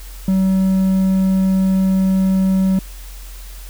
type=tone; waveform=triangle; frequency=190 Hz; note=F#3; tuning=46 cents sharp; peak=-10 dBFS; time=0.28-2.79 s; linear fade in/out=2 ms; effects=added 44 Hz sine -31 dBFS peak until 3.69 s + white hiss -41 dBFS RMS until 3.69 s